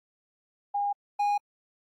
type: tone pair in turn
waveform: sine / triangle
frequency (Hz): 812 / 820.5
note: G#5 / G#5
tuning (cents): -39 / -21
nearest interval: unison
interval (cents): 18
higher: second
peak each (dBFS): -25 / -21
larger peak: second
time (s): 0.74-0.93 / 1.19-1.38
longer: neither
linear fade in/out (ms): 10
effects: AAC 64 kbps